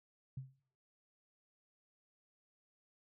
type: tone with exponential decay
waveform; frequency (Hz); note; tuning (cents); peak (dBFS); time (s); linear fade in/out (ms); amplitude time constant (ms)
sine; 132.3; C3; +20; -38; 0.37-0.6; 5; 49
effects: noise-tail reverb RT60 0.7 s tail -26 dB re dry